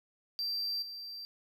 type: tone with level steps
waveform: triangle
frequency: 4699 Hz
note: D8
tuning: in tune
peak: -31 / -40 dBFS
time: 0.39-1.25 s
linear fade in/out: 0 ms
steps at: 0.82 s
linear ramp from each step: 5 ms
effects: none